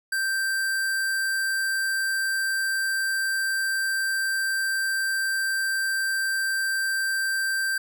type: tone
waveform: square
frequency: 1568 Hz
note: G6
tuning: in tune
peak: -24 dBFS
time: 0.12-7.78 s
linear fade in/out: 5 ms
effects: none